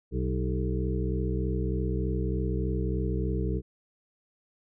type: harmonic tone with a mistuned harmonic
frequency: 63.3 Hz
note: B1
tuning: 43 cents sharp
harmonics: 1 / 2 / 3 / 5 / 6 / 7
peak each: -29 / -32 / -34 / -36 / -37 / -37 dBFS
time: 0.11-3.62 s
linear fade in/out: 50 ms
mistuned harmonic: 6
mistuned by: +53 cents
effects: none